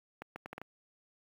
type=accelerating click train; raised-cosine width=0.5 ms; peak=-27 dBFS; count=6; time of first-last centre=0.22-0.616 s; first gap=140 ms; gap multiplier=0.71; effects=high-pass 100 Hz 12 dB/octave + 9-bit